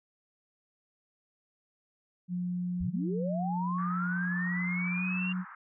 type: tone with pitch glide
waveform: sine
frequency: 178.5 to 183.2 Hz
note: F3 to F#3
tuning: +38 to -17 cents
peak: -30 dBFS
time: 2.28-5.45 s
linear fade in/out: 50 ms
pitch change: +45 cents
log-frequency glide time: 4.97-5.03 s
type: linear sweep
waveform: sine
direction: up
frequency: 49 to 2797 Hz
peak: -33 dBFS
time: 2.8-5.33 s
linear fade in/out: 10 ms
type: band-pass noise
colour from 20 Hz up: pink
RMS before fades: -47 dBFS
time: 3.78-5.55 s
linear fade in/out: 5 ms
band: 1000 to 1700 Hz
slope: 48 dB/octave
effects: none